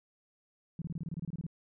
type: tone bursts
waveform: sine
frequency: 164.81 Hz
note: E3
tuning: in tune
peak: -34 dBFS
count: 13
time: 0.79-1.466 s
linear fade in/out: 2 ms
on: 28 ms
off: 26 ms
effects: none